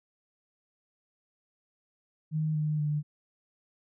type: tone with pitch steps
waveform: sine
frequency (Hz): 155.56 / 152.36 / 149.22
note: D#3 / D#3 / D3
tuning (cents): 0 / -36 / +28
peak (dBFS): -26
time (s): 2.31-3.03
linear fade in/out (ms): 50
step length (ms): 240
effects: none